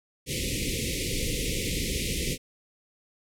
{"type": "band-stop noise", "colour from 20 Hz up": "pink", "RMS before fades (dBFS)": -29, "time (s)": [0.26, 2.38], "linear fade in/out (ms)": 50, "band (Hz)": [530, 2000], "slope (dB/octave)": 96, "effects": ["low-pass 12000 Hz 12 dB/octave"]}